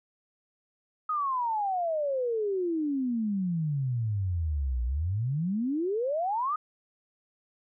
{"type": "exponential two-way sweep", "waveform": "sine", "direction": "down then up", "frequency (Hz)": [1271, 58.3, 1271], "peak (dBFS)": -26, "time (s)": [1.09, 6.56], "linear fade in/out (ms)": 5, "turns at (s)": 4.84, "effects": []}